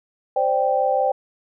sine chord, C suspended second, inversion none, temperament just, 523.3 / 588.7 / 784.9 Hz, C5 / D5 / G5, 0 / +4 / +2 cents, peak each -21 / -23 / -20 dBFS, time 0.36-1.12 s, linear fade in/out 5 ms, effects none

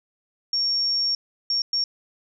sine tone bursts at uneven times, 5520 Hz, F8, 21 cents flat, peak -20 dBFS, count 3, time 0.53-1.15 / 1.5-1.62 / 1.73-1.84 s, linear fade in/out 2 ms, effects none

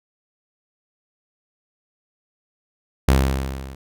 sawtooth tone with level ramp, 66.8 Hz, C2, 36 cents sharp, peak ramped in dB -7 to -31 dBFS, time 3.08-3.75 s, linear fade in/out 5 ms, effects none

